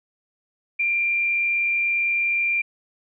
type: tone with frequency modulation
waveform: sine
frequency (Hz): 2381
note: D7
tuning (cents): +23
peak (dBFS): -19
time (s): 0.79-2.62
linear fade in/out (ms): 10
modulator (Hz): 66.2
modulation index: 0.49
effects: none